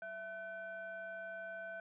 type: ring-modulated tone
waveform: triangle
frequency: 426.3 Hz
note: G#4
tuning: 45 cents sharp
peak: -38 dBFS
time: 0.02-1.8 s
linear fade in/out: 2 ms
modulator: 1090 Hz
effects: resampled to 8000 Hz